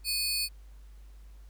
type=tone pair together; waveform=sawtooth; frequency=2489 / 4455 Hz; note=D#7 / C#8; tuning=0 / +8 cents; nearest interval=minor seventh; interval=1008 cents; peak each=-32 / -26 dBFS; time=0.04-0.49 s; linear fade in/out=50 ms; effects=added 50 Hz sine -47 dBFS peak until 1.49 s + pink hiss -66 dBFS RMS until 1.49 s